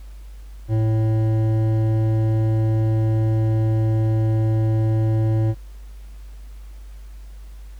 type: tone with hard clipping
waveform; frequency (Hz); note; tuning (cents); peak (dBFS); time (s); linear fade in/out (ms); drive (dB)
sine; 110.3; A2; +5; -18; 0.68-5.55; 50; 11
effects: added 50 Hz sine -35 dBFS peak until 7.79 s + pink hiss -55 dBFS RMS until 7.79 s